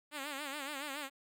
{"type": "tone with vibrato", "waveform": "5% pulse", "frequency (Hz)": 284.5, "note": "C#4", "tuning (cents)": 45, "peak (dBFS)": -28, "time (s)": [0.11, 1.1], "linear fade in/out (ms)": 50, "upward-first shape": "sine", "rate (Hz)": 7.1, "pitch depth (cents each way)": 110, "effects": []}